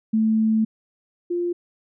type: tone pair in turn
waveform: sine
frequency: 220 / 349.2 Hz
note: A3 / F4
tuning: 0 / 0 cents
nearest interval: minor sixth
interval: 800 cents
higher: second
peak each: -16 / -21 dBFS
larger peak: first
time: 0.13-0.65 / 1.3-1.53 s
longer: first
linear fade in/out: 10 ms
effects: none